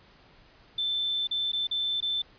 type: tone with dropouts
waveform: sine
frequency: 3537 Hz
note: A7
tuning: 8 cents sharp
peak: -26 dBFS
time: 0.78-2.22 s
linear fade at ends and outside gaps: 5 ms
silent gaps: 1.272-1.311 / 1.519-1.531 / 1.671-1.711 / 2.005-2.025 s
effects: pink hiss -57 dBFS RMS until 2.38 s + resampled to 11025 Hz